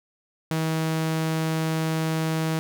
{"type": "tone", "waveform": "sawtooth", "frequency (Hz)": 160, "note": "D#3", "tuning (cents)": 49, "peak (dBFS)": -19, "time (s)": [0.51, 2.59], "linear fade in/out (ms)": 0, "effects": []}